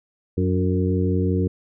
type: harmonic tone with a mistuned harmonic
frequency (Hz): 91.8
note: F#2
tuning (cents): -13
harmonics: 1 / 2 / 3 / 4 / 5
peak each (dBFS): -21 / -24 / -26 / -27 / -28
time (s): 0.37-1.48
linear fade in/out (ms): 10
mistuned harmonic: 3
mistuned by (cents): +39
effects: none